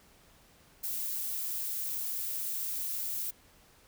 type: noise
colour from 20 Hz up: violet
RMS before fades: -35 dBFS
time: 0.83-3.31 s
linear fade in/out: 10 ms
effects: pink hiss -61 dBFS RMS until 3.87 s